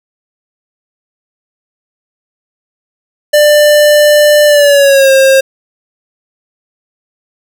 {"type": "tone with pitch glide", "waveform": "square", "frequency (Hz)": [594, 535.3], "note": ["D5", "C5"], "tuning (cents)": [20, 39], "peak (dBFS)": -4, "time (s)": [3.33, 5.41], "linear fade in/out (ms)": 10, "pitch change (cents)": -181, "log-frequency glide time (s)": [4.46, 5.11], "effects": []}